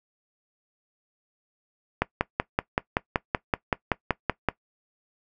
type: click train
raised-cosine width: 0.5 ms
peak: -6 dBFS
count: 14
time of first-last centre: 2.02-4.487 s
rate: 5.27 Hz
effects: noise-tail reverb RT60 0.1 s tail -20 dB re dry